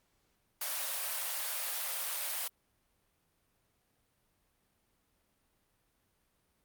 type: high-pass noise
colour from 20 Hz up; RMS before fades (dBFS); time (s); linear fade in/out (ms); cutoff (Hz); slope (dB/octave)
white; -36; 0.61-2.48; 5; 510; 96
effects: pink hiss -75 dBFS RMS until 6.64 s + Opus 48 kbps